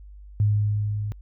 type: tone with level ramp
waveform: sine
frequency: 104.4 Hz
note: G#2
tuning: 10 cents sharp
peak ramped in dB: -16 to -26 dBFS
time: 0.4-1.12 s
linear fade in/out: 0 ms
effects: added 50 Hz sine -41 dBFS peak until 1.21 s